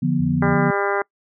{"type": "chord", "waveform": "sine", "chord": "B diminished", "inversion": "first", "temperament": "equal with one note detuned", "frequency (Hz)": [146.83, 174.61, 243.8], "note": ["D3", "F3", "B3"], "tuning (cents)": [0, 0, -22], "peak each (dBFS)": -21, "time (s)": [0.02, 0.71], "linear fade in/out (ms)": 10}
{"type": "tone", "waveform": "sine", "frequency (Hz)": 87.31, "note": "F2", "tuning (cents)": 0, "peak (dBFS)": -30, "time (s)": [0.19, 0.56], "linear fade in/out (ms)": 20}
{"type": "harmonic tone", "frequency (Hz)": 200.2, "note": "G3", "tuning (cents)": 37, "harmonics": [2, 3, 4, 5, 6, 7, 8, 9, 10], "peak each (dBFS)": [-23, -27, -26, -29, -28, -28, -29, -36, -32], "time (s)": [0.42, 1.02], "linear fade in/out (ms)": 2}
{"effects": ["noise-tail reverb RT60 0.1 s tail -25 dB re dry"]}